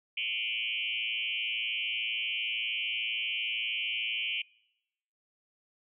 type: tone with frequency modulation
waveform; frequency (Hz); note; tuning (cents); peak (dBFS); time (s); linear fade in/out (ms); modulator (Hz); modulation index
sine; 2699; E7; +40; -30; 0.17-4.42; 5; 113; 3.8
effects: noise-tail reverb RT60 0.9 s tail -26 dB re dry